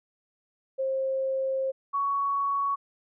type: tone pair in turn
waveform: sine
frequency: 532 / 1118.2 Hz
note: C5 / C#6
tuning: +29 / +15 cents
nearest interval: octave + minor second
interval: 1286 cents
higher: second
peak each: -25 / -24 dBFS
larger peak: second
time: 0.78-1.72 / 1.93-2.76 s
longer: first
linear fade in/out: 20 ms
effects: none